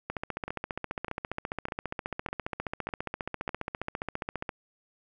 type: two click trains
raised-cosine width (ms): 0.5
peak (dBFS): -17 / -21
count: 66 / 6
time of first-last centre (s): 0.1-4.492 / 0.48-3.492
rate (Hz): 14.8 / 1.66
effects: none